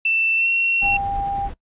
sine tone with pitch glide, 2670 to 2725 Hz, E7 to F7, +22 to -43 cents, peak -16 dBFS, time 0.05-0.97 s, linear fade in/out 5 ms, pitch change +35 cents, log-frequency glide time 0.36-0.48 s
sine tone, 797 Hz, G5, 28 cents sharp, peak -21 dBFS, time 0.81-1.5 s, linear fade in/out 50 ms
brown noise with tremolo, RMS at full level -30 dBFS, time 0.82-1.54 s, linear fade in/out 5 ms, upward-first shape triangle, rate 9.4 Hz, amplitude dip 35%
effects noise-tail reverb RT60 0.1 s tail -21 dB re dry + resampled to 8000 Hz

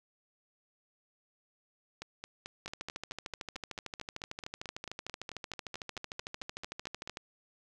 two click trains, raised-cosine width 0.2 ms, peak -24 / -22 dBFS, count 24 / 61, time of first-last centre 2.02-7.075 / 2.66-7.171 s, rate 4.55 / 13.3 Hz, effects none

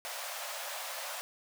pink high-pass noise, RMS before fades -40 dBFS, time 0.05-1.21 s, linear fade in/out 0 ms, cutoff 530 Hz, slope 96 dB/octave, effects none

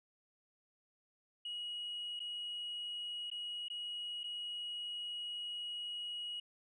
sine tone with dropouts, 2902 Hz, F#7, 34 cents flat, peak -38 dBFS, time 1.45-6.4 s, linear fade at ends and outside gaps 5 ms, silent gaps 2.194-2.201 / 3.302-3.314 / 3.684-3.7 / 4.234-4.24 s, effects tanh soft clip ceiling -37 dBFS

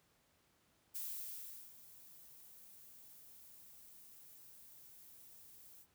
violet noise with ADSR envelope, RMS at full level -43 dBFS, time 0.94-5.87 s, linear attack 19 ms, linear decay 760 ms, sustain -16 dB, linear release 64 ms, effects pink hiss -74 dBFS RMS until 5.94 s + high-pass 60 Hz 12 dB/octave

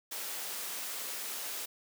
white high-pass noise, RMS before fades -39 dBFS, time 0.11-1.66 s, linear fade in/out 10 ms, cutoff 310 Hz, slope 12 dB/octave, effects none

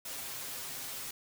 white noise with comb filter, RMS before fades -41 dBFS, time 0.05-1.11 s, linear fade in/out 5 ms, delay 7.5 ms, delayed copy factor +0.95, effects none

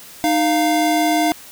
square tone pair together, 308.7 / 698.5 Hz, D#4 / F5, -14 / 0 cents, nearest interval octave + major second, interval 1414 cents, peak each -18 dBFS, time 0.24-1.32 s, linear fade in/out 0 ms, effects white hiss -40 dBFS RMS until 1.51 s

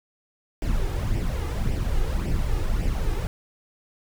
brown noise with flanger, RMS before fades -24 dBFS, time 0.62-3.27 s, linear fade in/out 0 ms, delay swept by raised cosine 0.37 to 2.47 ms, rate 1.8 Hz, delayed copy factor +0.6, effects none

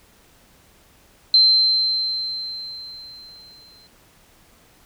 sine tone with exponential decay, 4110 Hz, C8, 32 cents flat, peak -9 dBFS, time 1.34-3.87 s, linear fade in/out 1 ms, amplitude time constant 550 ms, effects pink hiss -54 dBFS RMS until 4.85 s

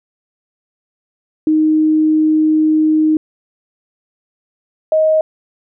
sine tone pair in turn, 311 / 628 Hz, D#4 / D#5, -1 / +16 cents, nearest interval octave, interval 1217 cents, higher second, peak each -9 dBFS, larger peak neither, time 1.47-3.17 / 4.92-5.21 s, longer first, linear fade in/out 2 ms, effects none

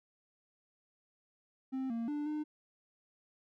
triangle tone with pitch steps, 263.3 / 230.8 / 294.7 / 302.7 Hz, C4 / A#3 / D4 / D#4, +11 / -17 / +6 / -48 cents, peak -32 dBFS, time 1.72-2.44 s, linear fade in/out 20 ms, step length 180 ms, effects none

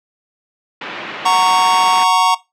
white band-pass noise, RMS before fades -28 dBFS, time 0.81-2.04 s, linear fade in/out 5 ms, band 160 to 2900 Hz, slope 24 dB/octave
square chord, F# major, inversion none, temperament just, 740 / 925 / 1110 Hz, F#5 / A#5 / C#6, 0 / -14 / +2 cents, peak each -18 / -15 / -15 dBFS, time 1.25-2.35 s, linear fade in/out 10 ms
effects noise-tail reverb RT60 0.2 s tail -18 dB re dry + low-pass 8000 Hz 12 dB/octave

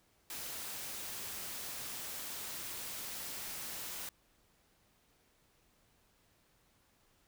white noise, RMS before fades -43 dBFS, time 0.3-4.09 s, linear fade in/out 2 ms, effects pink hiss -71 dBFS RMS until 7.27 s

